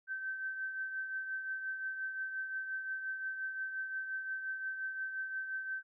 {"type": "tone with tremolo", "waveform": "sine", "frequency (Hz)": 1546, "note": "G6", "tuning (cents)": -24, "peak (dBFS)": -34, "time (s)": [0.07, 5.83], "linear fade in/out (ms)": 50, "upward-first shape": "triangle", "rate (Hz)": 5.7, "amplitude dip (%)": 55, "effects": []}